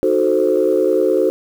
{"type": "chord", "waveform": "sine", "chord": "D# diminished seventh", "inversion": "none", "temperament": "equal", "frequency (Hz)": [311.1, 370, 440, 523.3], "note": ["D#4", "F#4", "A4", "C5"], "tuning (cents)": [0, 0, 0, 0], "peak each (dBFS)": [-20, -16, -17, -17], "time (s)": [0.03, 1.3], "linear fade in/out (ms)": 0, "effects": ["tanh soft clip ceiling -4 dBFS", "7-bit"]}